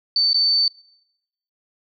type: tone with dropouts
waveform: sine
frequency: 4541 Hz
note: C#8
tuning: 41 cents sharp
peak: -15 dBFS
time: 0.16-0.68 s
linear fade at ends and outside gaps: 2 ms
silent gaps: 0.332-0.343 s
effects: noise-tail reverb RT60 0.9 s tail -25 dB re dry